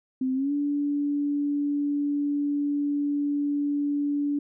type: tone with pitch glide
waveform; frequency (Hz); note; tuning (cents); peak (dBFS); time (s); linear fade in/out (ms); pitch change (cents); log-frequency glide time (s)
sine; 260 to 288.5; C4 to D4; -11 to -31; -23; 0.21-4.39; 5; +180; 0.34-0.52
effects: none